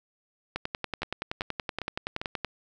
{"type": "two click trains", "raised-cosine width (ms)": 0.3, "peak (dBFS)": [-14, -17], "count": [21, 4], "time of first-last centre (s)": [[0.56, 2.447], [1.02, 2.215]], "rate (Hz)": [10.6, 2.51], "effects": []}